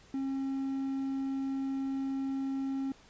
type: tone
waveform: triangle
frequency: 270 Hz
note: C#4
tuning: 45 cents flat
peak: -29 dBFS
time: 0.14-2.92 s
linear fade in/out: 2 ms
effects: pink hiss -59 dBFS RMS until 3.09 s + resampled to 16000 Hz